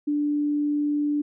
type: tone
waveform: sine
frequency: 293.7 Hz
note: D4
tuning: in tune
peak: -21 dBFS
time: 0.07-1.22 s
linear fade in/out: 10 ms
effects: none